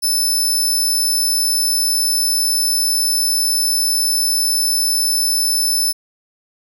20% pulse tone, 5274 Hz, E8, in tune, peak -9 dBFS, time 0.02-5.93 s, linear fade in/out 20 ms, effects none

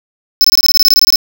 square tone bursts, 5260 Hz, E8, 5 cents flat, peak -5 dBFS, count 14, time 0.41-1.158 s, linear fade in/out 0 ms, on 33 ms, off 22 ms, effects none

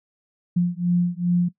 sine beating tone pair, 174.61 / 177.11 Hz, F3 / F3, 0 / +25 cents, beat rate 2.5 Hz, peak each -21 dBFS, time 0.56-1.49 s, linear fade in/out 10 ms, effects noise-tail reverb RT60 0.1 s tail -18 dB re dry

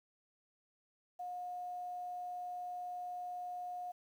sine tone with quantisation, 718 Hz, F5, 48 cents sharp, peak -40 dBFS, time 1.19-3.92 s, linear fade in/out 10 ms, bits 11, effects none

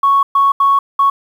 sine tone bursts at uneven times, 1108.7 Hz, C#6, in tune, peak -7 dBFS, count 4, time 0.03-0.23 / 0.35-0.52 / 0.6-0.79 / 0.99-1.1 s, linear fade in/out 5 ms, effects tanh soft clip ceiling -3 dBFS + 7-bit

